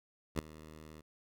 10% pulse tone with ADSR envelope, 77.78 Hz, D#2, in tune, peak -22 dBFS, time 0.35-1.02 s, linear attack 39 ms, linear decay 8 ms, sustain -20 dB, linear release 23 ms, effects none

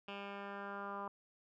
10% pulse tone with low-pass filter sweep, 200 Hz, G3, 35 cents sharp, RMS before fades -45 dBFS, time 0.08-1.08 s, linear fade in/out 2 ms, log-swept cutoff 2700 to 1100 Hz, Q 3.6, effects none

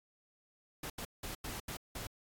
pink noise bursts at uneven times, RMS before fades -42 dBFS, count 6, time 0.83-0.9 / 0.98-1.05 / 1.23-1.35 / 1.44-1.6 / 1.68-1.77 / 1.95-2.07 s, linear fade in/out 5 ms, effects AAC 64 kbps

